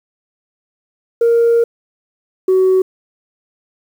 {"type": "tone pair in turn", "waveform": "sine", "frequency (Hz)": [466.2, 375.1], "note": ["A#4", "F#4"], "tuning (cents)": [0, 24], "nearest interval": "major third", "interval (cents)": 376, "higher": "first", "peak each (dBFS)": -7, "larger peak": "neither", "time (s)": [[1.21, 1.64], [2.48, 2.82]], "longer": "first", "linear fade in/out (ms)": 5, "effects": ["tanh soft clip ceiling -6 dBFS", "7-bit"]}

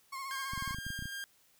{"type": "tone with vibrato", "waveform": "35% pulse", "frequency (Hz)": 1079, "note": "C#6", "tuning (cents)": -47, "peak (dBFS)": -37, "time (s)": [0.12, 0.75], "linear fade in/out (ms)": 10, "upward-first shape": "sine", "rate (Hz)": 15, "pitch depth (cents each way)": 46}
{"type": "tone with tremolo", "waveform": "sawtooth", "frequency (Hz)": 1606, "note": "G6", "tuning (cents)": 41, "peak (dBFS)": -35, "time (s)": [0.31, 1.24], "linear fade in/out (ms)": 0, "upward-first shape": "square", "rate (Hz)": 3.7, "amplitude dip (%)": 25}
{"type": "clicks", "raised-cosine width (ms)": 5, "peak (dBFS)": -30, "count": 12, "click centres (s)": [0.535, 0.577, 0.624, 0.677, 0.709, 0.746, 0.786, 0.866, 0.904, 0.991, 1.024, 1.056]}
{"effects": ["white hiss -67 dBFS RMS until 1.59 s"]}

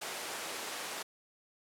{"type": "high-pass noise", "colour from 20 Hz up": "pink", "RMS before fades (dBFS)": -40, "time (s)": [0.01, 1.03], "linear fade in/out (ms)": 10, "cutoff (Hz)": 470, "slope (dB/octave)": 12, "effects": ["low-pass 12000 Hz 12 dB/octave"]}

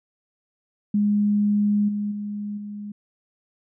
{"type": "tone with level steps", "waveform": "sine", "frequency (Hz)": 206.6, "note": "G#3", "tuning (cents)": -9, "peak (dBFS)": [-17, -23, -27, -31], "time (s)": [0.94, 2.92], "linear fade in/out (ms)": 5, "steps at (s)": [1.88, 2.11, 2.57], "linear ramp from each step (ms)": 10, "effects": []}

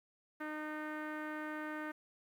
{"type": "tone with low-pass filter", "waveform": "sawtooth", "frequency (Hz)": 305.9, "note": "D#4", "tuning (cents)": -29, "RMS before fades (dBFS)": -42, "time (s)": [0.4, 1.92], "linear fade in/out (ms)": 10, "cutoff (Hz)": 1700, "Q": 3.5, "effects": ["11-bit"]}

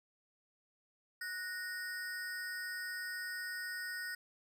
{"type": "ring-modulated tone", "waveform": "square", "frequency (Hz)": 1662, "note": "G#6", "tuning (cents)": 1, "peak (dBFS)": -37, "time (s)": [1.21, 4.15], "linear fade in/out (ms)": 5, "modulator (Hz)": 192, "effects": []}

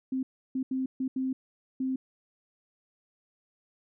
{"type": "tone bursts at uneven times", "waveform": "sine", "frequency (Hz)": 261.6, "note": "C4", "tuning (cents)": 0, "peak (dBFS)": -27, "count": 6, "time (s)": [[0.12, 0.23], [0.55, 0.63], [0.71, 0.86], [1, 1.08], [1.16, 1.33], [1.8, 1.96]], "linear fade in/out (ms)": 5, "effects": []}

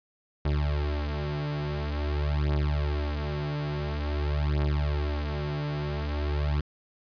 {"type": "beating tone pair", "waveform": "30% pulse", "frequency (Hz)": [73.42, 73.9], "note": ["D2", "D2"], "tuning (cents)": [0, 11], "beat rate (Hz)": 0.48, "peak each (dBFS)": [-26, -27], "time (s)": [0.45, 6.61], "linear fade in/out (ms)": 5, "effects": ["resampled to 11025 Hz"]}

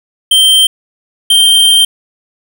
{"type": "tone pair in turn", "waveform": "square", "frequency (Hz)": [3136, 3156], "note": ["G7", "G7"], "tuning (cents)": [0, 11], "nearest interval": "unison", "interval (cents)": 11, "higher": "second", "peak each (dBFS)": -5, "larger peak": "neither", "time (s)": [[0.31, 0.67], [1.3, 1.85]], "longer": "second", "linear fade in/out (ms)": 5, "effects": []}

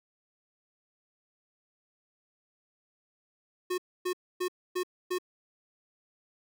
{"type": "tone bursts", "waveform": "square", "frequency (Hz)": 363.3, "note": "F#4", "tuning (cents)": -32, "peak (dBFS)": -29, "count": 5, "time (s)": [3.7, 5.185], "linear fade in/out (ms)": 10, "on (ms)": 81, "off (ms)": 270, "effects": []}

